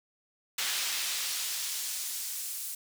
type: noise with high-pass filter sweep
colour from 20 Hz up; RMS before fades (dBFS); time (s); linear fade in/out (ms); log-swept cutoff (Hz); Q
brown; -34; 0.58-2.75; 5; 2900 to 9600; 0.74
effects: none